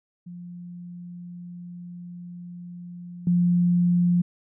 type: tone with level steps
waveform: sine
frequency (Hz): 175.6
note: F3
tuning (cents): +10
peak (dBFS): -36 / -17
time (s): 0.26-4.22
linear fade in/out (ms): 10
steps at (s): 3.27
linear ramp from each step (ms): 2
effects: none